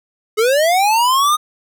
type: linear sweep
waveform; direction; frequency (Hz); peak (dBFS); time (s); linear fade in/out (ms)
square; up; 415.3 to 1244.5; -12; 0.37-1.37; 20
effects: none